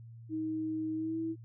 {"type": "tone with pitch glide", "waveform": "sine", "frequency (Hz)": [315.4, 325.2], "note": ["D#4", "E4"], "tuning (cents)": [24, -23], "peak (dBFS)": -32, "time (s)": [0.29, 1.36], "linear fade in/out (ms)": 50, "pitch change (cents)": 53, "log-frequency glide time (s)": [0.95, 1.18], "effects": ["added 115 Hz sine -47 dBFS peak until 1.44 s"]}